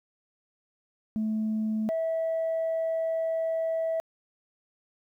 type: tone pair in turn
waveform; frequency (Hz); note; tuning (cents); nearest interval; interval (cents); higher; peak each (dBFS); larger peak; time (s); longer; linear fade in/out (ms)
sine; 217.5 / 651.8; A3 / E5; -20 / -20; octave + perfect fifth; 1900; second; -24; neither; 1.16-1.89 / 1.89-4; second; 0
effects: tanh soft clip ceiling -23 dBFS + 11-bit